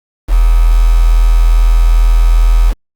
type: tone with quantisation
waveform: sine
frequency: 41.2 Hz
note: E1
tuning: in tune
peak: -4 dBFS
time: 0.28-2.74 s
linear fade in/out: 50 ms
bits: 4
effects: Opus 32 kbps